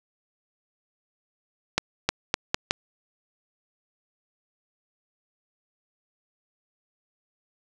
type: accelerating click train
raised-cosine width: 0.2 ms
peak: -3 dBFS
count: 5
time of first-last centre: 1.78-2.709 s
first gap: 310 ms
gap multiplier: 0.81
effects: none